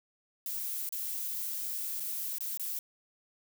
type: noise with dropouts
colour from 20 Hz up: violet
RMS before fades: -36 dBFS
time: 0.46-2.79 s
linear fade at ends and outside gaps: 1 ms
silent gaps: 0.891-0.924 / 1.998-2.003 / 2.384-2.407 / 2.574-2.596 s
effects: none